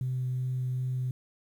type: tone with vibrato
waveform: sine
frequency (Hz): 127.7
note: C3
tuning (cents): -42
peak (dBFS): -27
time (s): 0.01-1.11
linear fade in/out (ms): 2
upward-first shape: sine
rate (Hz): 2.6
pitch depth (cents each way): 8
effects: tanh soft clip ceiling -24 dBFS + 10-bit